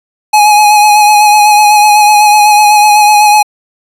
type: tone with vibrato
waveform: square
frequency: 839 Hz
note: G#5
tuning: 17 cents sharp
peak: -3 dBFS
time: 0.33-3.43 s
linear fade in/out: 10 ms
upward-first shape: sine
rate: 8 Hz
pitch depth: 27 cents each way
effects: resampled to 32000 Hz